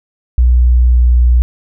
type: tone with pitch glide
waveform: sine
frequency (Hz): 61.1 to 60.68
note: B1 to B1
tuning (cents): -18 to -30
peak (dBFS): -5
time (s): 0.38-1.42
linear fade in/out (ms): 0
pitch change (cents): -12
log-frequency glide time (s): 0.91-0.96
effects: none